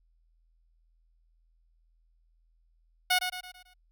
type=tone with echo; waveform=10% pulse; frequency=730 Hz; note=F#5; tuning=24 cents flat; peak=-14 dBFS; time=3.1-3.19 s; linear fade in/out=10 ms; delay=110 ms; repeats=5; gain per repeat=-7 dB; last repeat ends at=3.74 s; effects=added 41 Hz sine -64 dBFS peak until 3.91 s